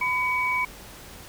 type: tone pair together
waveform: sine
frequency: 1007.2 / 2261 Hz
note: B5 / C#7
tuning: +34 / +34 cents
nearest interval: octave + major second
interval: 1400 cents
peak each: -26 / -24 dBFS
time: 0.01-0.65 s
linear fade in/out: 5 ms
effects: pink hiss -44 dBFS RMS until 1.28 s